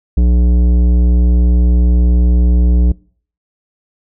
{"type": "tone with tanh clipping", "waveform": "sine", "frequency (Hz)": 60.1, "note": "B1", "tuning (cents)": -46, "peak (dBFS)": -9, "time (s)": [0.17, 2.92], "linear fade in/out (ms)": 5, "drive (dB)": 13, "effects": ["noise-tail reverb RT60 0.5 s tail -24 dB re dry"]}